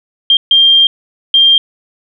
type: tone bursts at uneven times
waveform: sine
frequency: 3191 Hz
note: G7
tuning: 30 cents sharp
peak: -4 dBFS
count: 3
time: 0.3-0.37 / 0.51-0.87 / 1.34-1.58 s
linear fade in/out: 2 ms
effects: none